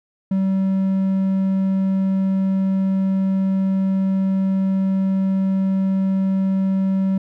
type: tone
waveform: triangle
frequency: 191.8 Hz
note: G3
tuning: 37 cents flat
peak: -14 dBFS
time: 0.31-7.18 s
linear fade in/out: 5 ms
effects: none